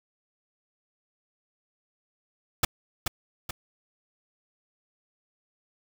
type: noise with echo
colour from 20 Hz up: pink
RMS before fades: -20 dBFS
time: 2.63-2.65 s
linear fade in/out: 5 ms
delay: 430 ms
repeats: 2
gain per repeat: -6 dB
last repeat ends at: 3.51 s
effects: none